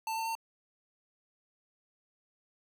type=tone with pitch steps; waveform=square; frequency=890 / 898.3 / 906.6 Hz; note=A5 / A5 / A#5; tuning=+20 / +36 / -48 cents; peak=-33 dBFS; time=0.07-0.352 s; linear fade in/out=2 ms; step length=94 ms; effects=none